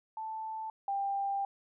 sine tone pair in turn, 880 / 793.1 Hz, A5 / G5, 0 / +20 cents, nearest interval major second, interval 180 cents, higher first, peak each -36 / -30 dBFS, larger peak second, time 0.17-0.7 / 0.88-1.45 s, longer second, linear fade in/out 2 ms, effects none

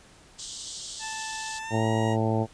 white band-pass noise, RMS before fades -39 dBFS, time 0.38-1.6 s, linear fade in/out 20 ms, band 3000 to 8500 Hz, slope 96 dB/octave
20% pulse tone with pitch glide, 880 to 948.6 Hz, A5 to A#5, 0 to +30 cents, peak -29 dBFS, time 0.99-2.17 s, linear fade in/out 50 ms, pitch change +130 cents, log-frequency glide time 1.62-1.85 s
harmonic tone, 111 Hz, A2, 16 cents sharp, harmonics 1 / 2 / 3 / 4 / 5 / 6 / 7 / 8, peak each -26 / -29 / -31 / -32 / -33 / -34 / -34 / -35 dBFS, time 1.7-2.47 s, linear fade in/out 50 ms
effects pink hiss -54 dBFS RMS until 2.53 s + resampled to 22050 Hz

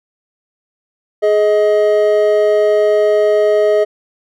triangle tone pair together, 420 / 629.3 Hz, G#4 / D#5, +19 / +19 cents, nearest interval perfect fifth, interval 700 cents, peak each -10 dBFS, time 1.22-3.85 s, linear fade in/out 20 ms, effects none

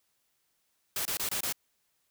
white noise bursts, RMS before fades -32 dBFS, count 5, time 0.96-1.525 s, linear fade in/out 2 ms, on 93 ms, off 25 ms, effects white hiss -75 dBFS RMS until 2.1 s

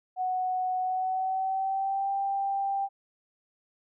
sine tone with pitch glide, 740 to 788.5 Hz, F#5 to G5, 0 to +10 cents, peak -26 dBFS, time 0.16-2.89 s, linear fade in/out 50 ms, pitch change +110 cents, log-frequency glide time 0.8-2.12 s, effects none

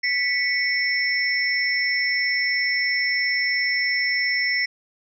sine tone cluster, 1974 / 2217 / 5380 Hz, B6 / C#7 / E8, -1 / 0 / +34 cents, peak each -22 / -25 / -26 dBFS, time 0.03-4.66 s, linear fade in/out 10 ms, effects none

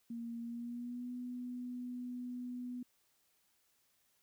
sine tone with pitch glide, 233.3 to 247.2 Hz, A#3 to B3, +2 to +2 cents, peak -40 dBFS, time 0.1-2.83 s, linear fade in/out 5 ms, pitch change +100 cents, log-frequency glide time 0.41-1.11 s, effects white hiss -75 dBFS RMS until 4.22 s

